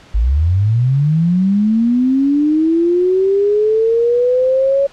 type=linear sweep; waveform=sine; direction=up; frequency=49.11 to 560 Hz; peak=-10 dBFS; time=0.14-4.87 s; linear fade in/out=10 ms; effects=pink hiss -43 dBFS RMS until 4.92 s + low-pass 5000 Hz 12 dB/octave